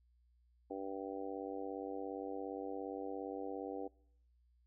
harmonic tone, 97.3 Hz, G2, 12 cents flat, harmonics 3 / 4 / 5 / 6 / 7 / 8, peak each -45 / -47 / -45 / -53 / -52 / -49 dBFS, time 0.7-3.88 s, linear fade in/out 10 ms, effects noise-tail reverb RT60 0.7 s tail -24 dB re dry + added 60 Hz sine -68 dBFS peak until 4.66 s

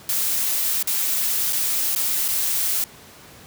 blue noise with dropouts, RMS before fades -22 dBFS, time 0.09-2.84 s, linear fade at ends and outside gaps 1 ms, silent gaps 0.827-0.873 / 1.525-1.53 / 1.95-1.96 / 2.281-2.286 s, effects pink hiss -45 dBFS RMS until 3.46 s + high-pass 80 Hz 12 dB/octave

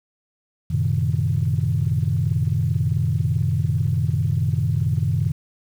sine chord, F# diminished seventh, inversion none, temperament equal with one note detuned, 92.5 / 112.83 / 130.81 / 155.56 Hz, F#2 / A2 / C3 / Eb3, 0 / +44 / 0 / 0 cents, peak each -23 dBFS, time 0.7-5.32 s, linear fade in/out 10 ms, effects tanh soft clip ceiling -9 dBFS + 8-bit

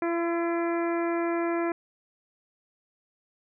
harmonic tone with a mistuned harmonic, 339 Hz, E4, 49 cents sharp, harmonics 1 / 2 / 3 / 4 / 5 / 6 / 7, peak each -26 / -32 / -36 / -38 / -40 / -42 / -43 dBFS, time 0.02-1.72 s, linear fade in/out 2 ms, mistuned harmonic 4, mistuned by -16 cents, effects none

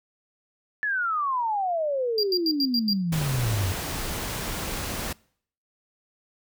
sine exponential sweep, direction down, 1749 to 88.6 Hz, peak -23 dBFS, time 0.83-3.72 s, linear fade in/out 0 ms
triangle tone bursts, 4761 Hz, D8, 23 cents sharp, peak -21 dBFS, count 6, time 2.18-2.933 s, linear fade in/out 2 ms, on 53 ms, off 87 ms
pink noise, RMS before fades -31 dBFS, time 3.12-5.13 s, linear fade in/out 5 ms
effects noise-tail reverb RT60 0.6 s tail -25 dB re dry

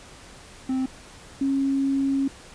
triangle / sine tone pair in turn, 261.1 / 273.1 Hz, C4 / C#4, -3 / -26 cents, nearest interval minor second, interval 77 cents, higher second, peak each -20 dBFS, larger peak neither, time 0.69-0.86 / 1.41-2.28 s, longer second, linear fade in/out 5 ms, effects pink hiss -46 dBFS RMS until 2.54 s + resampled to 22050 Hz

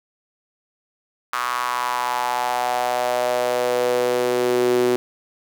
sawtooth tone with high-pass filter sweep, 123.47 Hz, B2, in tune, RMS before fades -21 dBFS, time 1.33-4.96 s, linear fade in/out 0 ms, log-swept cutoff 1200 to 340 Hz, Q 4.6, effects none

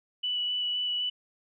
sine tone with vibrato, 2960 Hz, F#7, in tune, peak -27 dBFS, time 0.23-1.1 s, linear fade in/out 10 ms, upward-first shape square, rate 3.9 Hz, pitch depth 8 cents each way, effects none

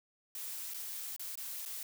blue noise with dropouts, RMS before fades -42 dBFS, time 0.35-1.83 s, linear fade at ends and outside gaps 2 ms, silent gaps 0.738-0.743 / 1.164-1.195 / 1.355-1.374 / 1.653-1.659 s, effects none

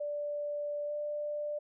sine tone with pitch glide, 586 to 592.1 Hz, D5 to D5, -4 to +14 cents, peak -33 dBFS, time 0-1.59 s, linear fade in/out 10 ms, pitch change +18 cents, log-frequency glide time 0.86-0.92 s, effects none

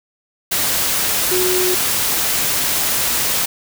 sine tone in noise, 366 Hz, F#4, 19 cents flat, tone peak -17 dBFS, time 1.31-1.75 s, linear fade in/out 10 ms, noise white, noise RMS -18 dBFS, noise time 0.51-3.46 s, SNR -2 dB, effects none

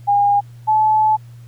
sine tone pair in turn, 812 / 863.6 Hz, G#5 / A5, -39 / -33 cents, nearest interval minor second, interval 106 cents, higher second, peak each -11 dBFS, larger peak neither, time 0.07-0.41 / 0.67-1.17 s, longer second, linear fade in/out 20 ms, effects added 119 Hz sine -36 dBFS peak until 1.47 s + pink hiss -55 dBFS RMS until 1.47 s

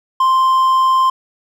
triangle tone, 1046.5 Hz, C6, in tune, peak -8 dBFS, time 0.2-1.1 s, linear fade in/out 5 ms, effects none

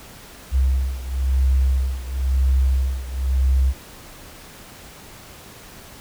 sine beating tone pair, 65.41 / 66.39 Hz, C2 / C2, 0 / +26 cents, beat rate 0.98 Hz, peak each -18 / -21 dBFS, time 0.51-3.74 s, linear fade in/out 50 ms, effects pink hiss -42 dBFS RMS until 6 s

